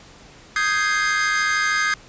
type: chord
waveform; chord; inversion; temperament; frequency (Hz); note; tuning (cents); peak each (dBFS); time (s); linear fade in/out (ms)
45% pulse; Ab major seventh; second; equal; 1244.5 / 1568 / 1661.2 / 2093; Eb6 / G6 / Ab6 / C7; 0 / 0 / 0 / 0; -24; 0.56-1.94; 2
effects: pink hiss -46 dBFS RMS until 2.08 s + resampled to 16000 Hz